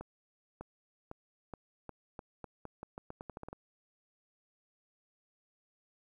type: accelerating click train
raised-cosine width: 1 ms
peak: -29 dBFS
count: 17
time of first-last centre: 0.01-3.53 s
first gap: 600 ms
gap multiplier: 0.84
effects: 11-bit